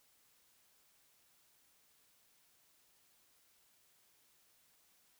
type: silence
effects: white hiss -71 dBFS RMS until 5.19 s

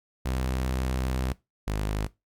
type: tone pair in turn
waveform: sawtooth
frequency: 64.2 / 51.94 Hz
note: C2 / G#1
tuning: -32 / +1 cents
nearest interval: major third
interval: 367 cents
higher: first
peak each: -22 dBFS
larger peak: neither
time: 0.25-1.33 / 1.67-2.07 s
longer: first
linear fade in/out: 10 ms
effects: noise-tail reverb RT60 0.2 s tail -19 dB re dry + MP3 96 kbps

